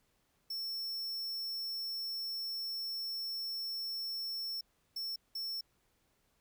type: tone bursts at uneven times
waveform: square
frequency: 5400 Hz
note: E8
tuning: 41 cents sharp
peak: -37 dBFS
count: 3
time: 0.5-4.61 / 4.96-5.16 / 5.35-5.61 s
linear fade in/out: 5 ms
effects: pink hiss -75 dBFS RMS until 6.4 s